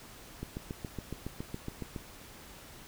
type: click train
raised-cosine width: 3 ms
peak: -24 dBFS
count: 12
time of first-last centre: 0.43-1.962 s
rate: 7.18 Hz
effects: pink hiss -51 dBFS RMS until 2.87 s